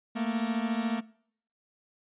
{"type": "beating tone pair", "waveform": "45% pulse", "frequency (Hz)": [221.4, 235.4], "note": ["A3", "A#3"], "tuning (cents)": [11, 17], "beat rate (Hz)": 14, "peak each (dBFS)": -31, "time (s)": [0.15, 1.01], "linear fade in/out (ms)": 20, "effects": ["noise-tail reverb RT60 0.6 s tail -21 dB re dry", "resampled to 8000 Hz"]}